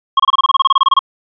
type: tone bursts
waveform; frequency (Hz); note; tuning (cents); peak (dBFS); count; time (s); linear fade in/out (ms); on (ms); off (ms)
square; 1085; C#6; -37; -7; 16; 0.17-0.992; 5; 27; 26
effects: resampled to 11025 Hz + 8-bit